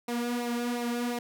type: tone with flanger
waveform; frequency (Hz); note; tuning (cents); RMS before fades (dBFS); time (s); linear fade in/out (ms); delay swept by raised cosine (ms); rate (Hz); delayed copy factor
sawtooth; 240.1; B3; -49; -31; 0.08-1.19; 5; 0.61 to 3.21; 2.8; -0.65
effects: none